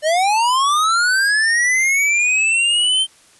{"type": "linear sweep", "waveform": "square", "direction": "up", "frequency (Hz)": [591, 3136], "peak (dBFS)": -14, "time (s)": [0.02, 3.07], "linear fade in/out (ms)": 50, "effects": ["white hiss -50 dBFS RMS until 3.39 s", "resampled to 24000 Hz"]}